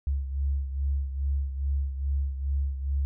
sine beating tone pair, 68.7 / 71.1 Hz, C#2 / C#2, -15 / +45 cents, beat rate 2.4 Hz, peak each -26 / -33 dBFS, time 0.07-3.05 s, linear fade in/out 0 ms, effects none

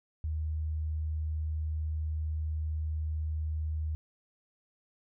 sine tone, 77.78 Hz, D#2, in tune, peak -30 dBFS, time 0.24-3.95 s, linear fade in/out 0 ms, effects none

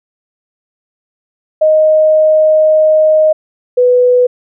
sine tone pair in turn, 622.3 / 495.4 Hz, D#5 / B4, 0 / +5 cents, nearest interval major third, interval 395 cents, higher first, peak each -5 dBFS, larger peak neither, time 1.61-3.33 / 3.77-4.27 s, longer first, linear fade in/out 10 ms, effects none

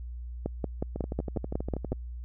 two click trains, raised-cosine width 2 ms, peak -20 / -16 dBFS, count 13 / 9, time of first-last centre 0.96-1.928 / 0.46-1.92 s, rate 12.4 / 5.48 Hz, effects added 60 Hz sine -36 dBFS peak until 2.24 s

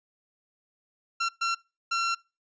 sawtooth tone bursts at uneven times, 1362 Hz, F6, 44 cents flat, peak -21 dBFS, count 3, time 1.2-1.29 / 1.41-1.55 / 1.91-2.15 s, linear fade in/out 10 ms, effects noise-tail reverb RT60 0.3 s tail -24 dB re dry + resampled to 16000 Hz

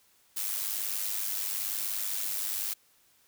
blue noise with amplitude modulation, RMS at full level -30 dBFS, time 0.36-2.74 s, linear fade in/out 10 ms, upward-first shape sine, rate 101 Hz, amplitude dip 60%, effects white hiss -65 dBFS RMS until 3.27 s

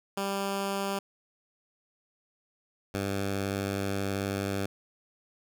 10% pulse tone pair in turn, 197.2 / 98.6 Hz, G3 / G2, +11 / +11 cents, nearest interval octave, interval 1200 cents, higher first, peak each -21 dBFS, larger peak neither, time 0.17-0.99 / 2.94-4.66 s, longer second, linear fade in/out 5 ms, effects none

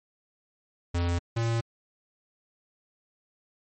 square tone pair in turn, 86.5 / 115.46 Hz, F2 / A#2, -16 / -16 cents, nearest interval perfect fourth, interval 500 cents, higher second, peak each -25 dBFS, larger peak neither, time 0.94-1.19 / 1.36-1.61 s, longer neither, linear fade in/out 10 ms, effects MP3 32 kbps

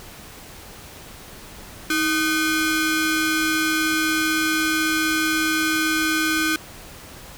sawtooth ring-modulated tone, 918 Hz, A#5, 27 cents flat, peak -12 dBFS, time 1.9-6.56 s, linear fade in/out 2 ms, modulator 601 Hz, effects pink hiss -41 dBFS RMS until 7.37 s

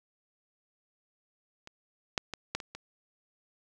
clicks, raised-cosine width 0.2 ms, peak -28 / -10 / -19 / -13 / -24 / -24 dBFS, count 6, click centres 1.674 / 2.178 / 2.337 / 2.55 / 2.602 / 2.75 s, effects none

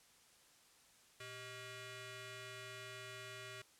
10% pulse ring-modulated tone, 508 Hz, B4, 49 cents sharp, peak -37 dBFS, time 1.2-3.62 s, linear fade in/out 5 ms, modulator 899 Hz, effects white hiss -67 dBFS RMS until 3.79 s + low-pass 10000 Hz 12 dB/octave

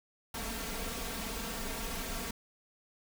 pink noise with comb filter, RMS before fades -38 dBFS, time 0.34-2.31 s, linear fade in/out 5 ms, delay 4.4 ms, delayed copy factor +0.95, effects none

